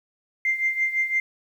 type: tone with tremolo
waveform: sine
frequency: 2093 Hz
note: C7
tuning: in tune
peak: -17 dBFS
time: 0.45-1.2 s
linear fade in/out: 2 ms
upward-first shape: triangle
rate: 5.9 Hz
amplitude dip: 80%
effects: tanh soft clip ceiling -13 dBFS + 9-bit